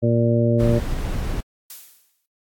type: harmonic tone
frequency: 117.1 Hz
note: A#2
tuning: 8 cents sharp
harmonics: 1 / 2 / 3 / 4 / 5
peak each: -18 / -21 / -24 / -26 / -23 dBFS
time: 0.02-0.8 s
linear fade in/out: 20 ms
type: noise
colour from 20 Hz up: brown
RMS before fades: -24 dBFS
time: 0.59-1.41 s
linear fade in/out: 10 ms
type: noise with exponential decay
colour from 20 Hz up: blue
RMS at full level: -34 dBFS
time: 1.7-2.26 s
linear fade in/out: 2 ms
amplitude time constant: 120 ms
effects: AAC 64 kbps